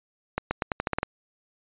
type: accelerating click train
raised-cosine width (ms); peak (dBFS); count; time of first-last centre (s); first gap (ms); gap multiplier
0.5; -10; 9; 0.38-1.031; 130; 0.86
effects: resampled to 8000 Hz